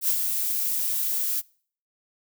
violet noise with ADSR envelope, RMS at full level -21 dBFS, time 0.01-1.42 s, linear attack 73 ms, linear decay 74 ms, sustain -5 dB, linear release 30 ms, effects noise-tail reverb RT60 0.5 s tail -25 dB re dry

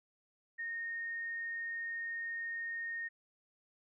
sine tone, 1847 Hz, A#6, 16 cents flat, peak -37 dBFS, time 0.58-3.09 s, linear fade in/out 20 ms, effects none

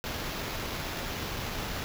pink noise with sample-and-hold, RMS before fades -35 dBFS, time 0.04-1.84 s, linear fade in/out 0 ms, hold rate 8820 Hz, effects none

